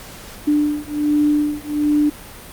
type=beating tone pair; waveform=sine; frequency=295.9 / 297.2 Hz; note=D4 / D4; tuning=+13 / +21 cents; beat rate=1.3 Hz; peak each=-18 dBFS; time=0.47-2.1 s; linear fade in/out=10 ms; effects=pink hiss -37 dBFS RMS until 2.52 s + Opus 48 kbps